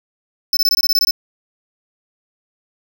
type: tone bursts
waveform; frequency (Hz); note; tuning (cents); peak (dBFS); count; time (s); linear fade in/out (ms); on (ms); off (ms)
square; 5274; E8; 0; -12; 10; 0.53-1.109; 2; 39; 21
effects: none